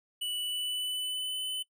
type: tone with pitch glide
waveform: square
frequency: 2960 to 3019 Hz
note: F#7 to F#7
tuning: 0 to +34 cents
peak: -32 dBFS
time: 0.21-1.63 s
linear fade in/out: 10 ms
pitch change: +34 cents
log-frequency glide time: 0.36-1.4 s
effects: noise-tail reverb RT60 0.1 s tail -21 dB re dry